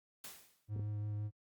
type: noise with exponential decay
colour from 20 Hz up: white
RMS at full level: -46 dBFS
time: 0.24-0.7 s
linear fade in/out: 2 ms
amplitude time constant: 100 ms
type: tone with vibrato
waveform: triangle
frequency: 104.7 Hz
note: G#2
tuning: 15 cents sharp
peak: -34 dBFS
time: 0.68-1.31 s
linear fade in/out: 50 ms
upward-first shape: sine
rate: 5.8 Hz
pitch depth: 13 cents each way
type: clicks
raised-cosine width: 3 ms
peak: -32 dBFS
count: 2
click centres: 0.763 / 0.795 s
effects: high-pass 60 Hz 12 dB/octave + Opus 48 kbps